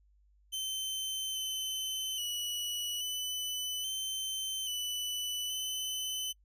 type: tone with pitch steps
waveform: sawtooth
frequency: 3083 / 3056 / 2939 / 3001 / 3089 / 2982 / 3032 Hz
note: G7 / G7 / F#7 / F#7 / G7 / F#7 / F#7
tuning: -29 / -45 / -12 / +24 / -26 / +13 / +42 cents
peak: -31 dBFS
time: 0.52-6.33 s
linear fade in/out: 20 ms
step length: 830 ms
effects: noise-tail reverb RT60 0.1 s tail -26 dB re dry + added 50 Hz sine -63 dBFS peak until 6.44 s